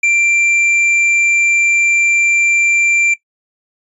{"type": "tone with tanh clipping", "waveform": "sine", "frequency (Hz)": 2361, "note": "D7", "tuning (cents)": 9, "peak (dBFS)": -11, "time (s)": [0.03, 3.14], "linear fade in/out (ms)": 5, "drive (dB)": 7, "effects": ["noise-tail reverb RT60 0.1 s tail -18 dB re dry", "resampled to 24000 Hz"]}